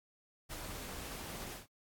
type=noise with ADSR envelope; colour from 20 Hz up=pink; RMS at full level=-42 dBFS; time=0.49-1.67 s; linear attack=31 ms; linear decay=42 ms; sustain=-3 dB; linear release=140 ms; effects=AAC 64 kbps